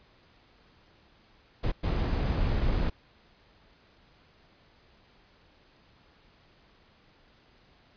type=noise bursts at uneven times; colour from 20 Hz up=brown; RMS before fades=-27 dBFS; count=2; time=1.63-1.72 / 1.83-2.9 s; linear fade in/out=10 ms; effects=pink hiss -61 dBFS RMS until 7.96 s + resampled to 11025 Hz